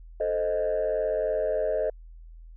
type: chord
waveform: sine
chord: A diminished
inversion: none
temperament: equal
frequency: 440 / 523.3 / 622.3 Hz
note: A4 / C5 / Eb5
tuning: 0 / 0 / 0 cents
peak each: -28 / -28 / -25 dBFS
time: 0.2-1.9 s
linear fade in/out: 5 ms
effects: tanh soft clip ceiling -19 dBFS + added 41 Hz sine -43 dBFS peak until 2.56 s